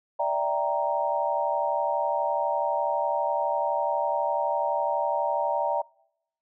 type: chord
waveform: sine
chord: E half-diminished seventh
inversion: third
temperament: equal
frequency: 587.3 / 659.3 / 784 / 932.3 Hz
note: D5 / E5 / G5 / Bb5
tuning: 0 / 0 / 0 / 0 cents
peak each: -28 / -30 / -30 / -27 dBFS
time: 0.19-5.82 s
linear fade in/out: 10 ms
effects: noise-tail reverb RT60 0.8 s tail -26 dB re dry